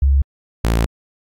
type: tone pair in turn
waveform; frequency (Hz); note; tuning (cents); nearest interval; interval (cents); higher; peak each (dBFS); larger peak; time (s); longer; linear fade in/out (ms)
sine / sawtooth; 68.7 / 56.63; C#2 / A#1; -15 / -49; minor third; 334; first; -10; neither; 0.02-0.22 / 0.64-0.86; second; 5
effects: AAC 64 kbps